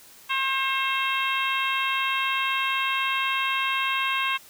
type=harmonic tone with a mistuned harmonic; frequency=536 Hz; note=C5; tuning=42 cents sharp; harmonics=2 / 3 / 4 / 5 / 6 / 7; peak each=-27 / -31 / -31 / -28 / -32 / -35 dBFS; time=0.29-4.38 s; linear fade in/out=20 ms; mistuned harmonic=3; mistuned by=-16 cents; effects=white hiss -50 dBFS RMS until 4.49 s